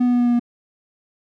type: tone with pitch steps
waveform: triangle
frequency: 246.9 / 245.3 / 243.8 / 242.2 / 240.7 / 239.2 Hz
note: B3 / B3 / B3 / B3 / B3 / A#3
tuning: 0 / -12 / -22 / -34 / -44 / +45 cents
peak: -12 dBFS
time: 0-0.396 s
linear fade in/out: 10 ms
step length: 66 ms
effects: none